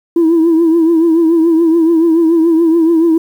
sine tone with vibrato, 329.6 Hz, E4, in tune, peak -5 dBFS, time 0.16-3.18 s, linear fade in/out 5 ms, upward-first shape triangle, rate 7 Hz, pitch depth 78 cents each way, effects tanh soft clip ceiling -4 dBFS + 7-bit

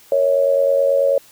sine tone with amplitude modulation, 554.4 Hz, C#5, in tune, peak -9 dBFS, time 0.12-1.18 s, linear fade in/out 2 ms, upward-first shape sine, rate 89.3 Hz, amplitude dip 75%, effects white hiss -48 dBFS RMS until 1.31 s

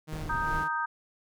sawtooth tone with tremolo, 155.56 Hz, D#3, in tune, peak -33 dBFS, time 0.07-0.69 s, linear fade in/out 20 ms, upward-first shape sine, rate 2.6 Hz, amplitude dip 75%
brown noise, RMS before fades -36 dBFS, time 0.12-0.64 s, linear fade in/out 5 ms
sine chord, Eb major, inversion second, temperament equal, 932.3 / 1244.5 / 1568 Hz, Bb5 / Eb6 / G6, 0 / 0 / 0 cents, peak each -32 dBFS, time 0.29-0.86 s, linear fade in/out 10 ms
effects none

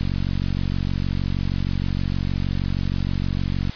click train, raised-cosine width 5 ms, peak -12 dBFS, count 172, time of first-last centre 0.01-3.695 s, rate 46.4 Hz, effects white hiss -37 dBFS RMS until 3.75 s + resampled to 11025 Hz

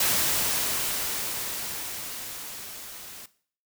white noise with level ramp, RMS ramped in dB -23 to -43 dBFS, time 0-3.26 s, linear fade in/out 5 ms, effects noise-tail reverb RT60 0.5 s tail -17 dB re dry

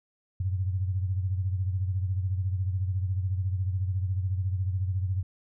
sine beating tone pair, 92.5 / 106.5 Hz, F#2 / G#2, 0 / +44 cents, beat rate 14 Hz, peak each -26 / -34 dBFS, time 0.4-5.23 s, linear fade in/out 5 ms, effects none

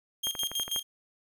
sawtooth tone with tremolo, 3219 Hz, G7, 45 cents sharp, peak -25 dBFS, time 0.23-0.83 s, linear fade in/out 10 ms, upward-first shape square, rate 6.2 Hz, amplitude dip 75%
click train, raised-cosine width 0.5 ms, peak -23 dBFS, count 7, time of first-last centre 0.27-0.762 s, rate 12.2 Hz
effects 10-bit

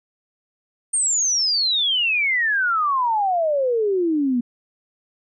sine exponential sweep, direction down, 8870 to 234.6 Hz, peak -17 dBFS, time 0.93-4.41 s, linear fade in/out 10 ms, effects none

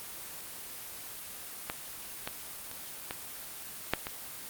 clicks, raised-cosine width 0.3 ms, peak -16 / -17 / -28 / -18 / -8 / -19 dBFS, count 6, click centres 1.699 / 2.275 / 2.714 / 3.109 / 3.936 / 4.069 s, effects white hiss -43 dBFS RMS until 4.49 s + Opus 24 kbps

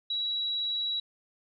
sine tone, 3894 Hz, B7, 25 cents flat, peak -28 dBFS, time 0.1-1 s, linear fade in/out 5 ms, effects none

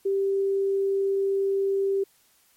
sine tone, 392 Hz, G4, in tune, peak -21 dBFS, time 0.05-2.04 s, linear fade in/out 10 ms, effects white hiss -62 dBFS RMS until 2.56 s + MP3 64 kbps

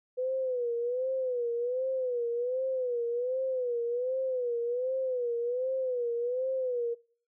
sine tone with vibrato, 497.3 Hz, B4, 12 cents sharp, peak -28 dBFS, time 0.17-6.95 s, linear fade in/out 20 ms, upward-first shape sine, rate 1.3 Hz, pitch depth 100 cents each way, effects noise-tail reverb RT60 0.5 s tail -24 dB re dry

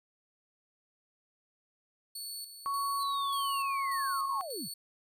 20% pulse tone with tremolo, 4435 Hz, C#8, in tune, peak -33 dBFS, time 2.15-4.74 s, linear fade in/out 5 ms, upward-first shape square, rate 1.7 Hz, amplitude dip 60%
sine tone with pitch glide, 1114 to 1091.1 Hz, C#6 to C#6, +8 to -28 cents, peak -30 dBFS, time 2.66-4.41 s, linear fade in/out 0 ms, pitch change -36 cents, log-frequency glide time 3.13-4.05 s
sine linear sweep, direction down, 4186 to 99.6 Hz, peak -38 dBFS, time 2.98-4.69 s, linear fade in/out 50 ms
effects none

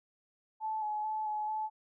sine tone with pitch steps, 872 / 848 / 865 / 850 / 865 Hz, A5 / G#5 / A5 / G#5 / A5, -16 / +36 / -30 / +40 / -30 cents, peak -32 dBFS, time 0.6-1.7 s, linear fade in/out 50 ms, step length 220 ms, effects none

